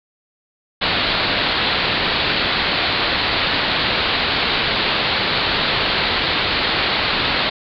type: low-pass noise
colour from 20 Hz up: white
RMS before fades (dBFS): -19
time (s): 0.81-7.5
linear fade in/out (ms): 10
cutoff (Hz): 4500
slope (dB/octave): 96
effects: none